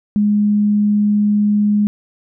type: tone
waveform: sine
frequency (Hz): 207.7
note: G#3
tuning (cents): 0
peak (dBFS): -11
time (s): 0.16-1.87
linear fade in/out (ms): 0
effects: none